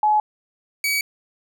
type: tone pair in turn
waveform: sine / sawtooth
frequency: 849 / 2271 Hz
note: G#5 / C#7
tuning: +38 / +41 cents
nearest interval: octave + perfect fourth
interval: 1703 cents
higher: second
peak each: -14 / -16 dBFS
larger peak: first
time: 0.03-0.2 / 0.84-1.01 s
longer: neither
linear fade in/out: 2 ms
effects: none